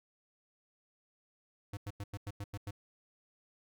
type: tone bursts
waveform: square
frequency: 101.2 Hz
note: G#2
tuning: 44 cents flat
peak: -39 dBFS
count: 8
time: 1.73-2.709 s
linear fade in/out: 5 ms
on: 41 ms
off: 93 ms
effects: none